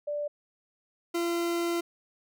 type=tone pair in turn; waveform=sine / 40% pulse; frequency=587.3 / 341.8 Hz; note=D5 / F4; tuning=0 / -37 cents; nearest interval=major sixth; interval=937 cents; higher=first; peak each=-29 / -26 dBFS; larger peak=second; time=0.07-0.28 / 1.14-1.81 s; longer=second; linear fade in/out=10 ms; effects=none